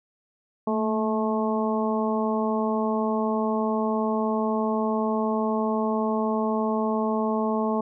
harmonic tone with a mistuned harmonic, 217 Hz, A3, 24 cents flat, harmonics 1 / 2 / 3 / 4 / 5, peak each -25 / -28 / -30 / -31 / -32 dBFS, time 0.67-7.81 s, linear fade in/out 5 ms, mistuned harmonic 1, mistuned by +40 cents, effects none

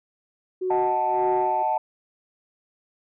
sine tone with tremolo, 370 Hz, F#4, in tune, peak -21 dBFS, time 0.61-1.63 s, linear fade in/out 10 ms, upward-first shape sine, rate 1.8 Hz, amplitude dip 80%
sine chord, D# diminished, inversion none, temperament equal, 622.3 / 740 / 880 Hz, D#5 / F#5 / A5, 0 / 0 / 0 cents, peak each -28 / -25 / -22 dBFS, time 0.7-1.78 s, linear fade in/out 5 ms
effects tanh soft clip ceiling -13 dBFS

